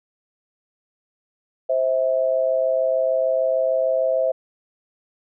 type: tone pair together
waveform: sine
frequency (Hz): 523.3 / 649.9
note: C5 / E5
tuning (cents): 0 / -25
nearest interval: major third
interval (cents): 375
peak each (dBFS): -20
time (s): 1.69-4.32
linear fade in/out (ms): 10
effects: none